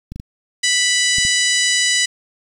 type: clicks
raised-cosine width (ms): 5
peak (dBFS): -17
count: 5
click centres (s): 0.12 / 0.16 / 0.199 / 1.184 / 1.251
type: harmonic tone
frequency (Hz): 987.8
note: B5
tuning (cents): 0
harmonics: 2 / 3 / 4 / 5 / 6 / 7 / 8 / 9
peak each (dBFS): -19 / -21 / -22 / -23 / -24 / -24 / -25 / -26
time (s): 0.63-2.06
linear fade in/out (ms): 10
effects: 7-bit